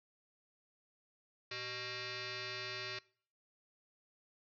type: tone with frequency modulation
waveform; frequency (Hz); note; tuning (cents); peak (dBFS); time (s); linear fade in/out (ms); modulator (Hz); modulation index
sine; 1108.7; C#6; 0; -40; 1.51-2.99; 5; 497; 7.8
effects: noise-tail reverb RT60 0.5 s tail -22 dB re dry